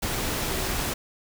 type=tone in noise; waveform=sine; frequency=378 Hz; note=F#4; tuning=37 cents sharp; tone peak=-35 dBFS; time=0.5-0.75 s; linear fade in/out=10 ms; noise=pink; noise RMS=-28 dBFS; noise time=0.02-0.94 s; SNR=-10 dB; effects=none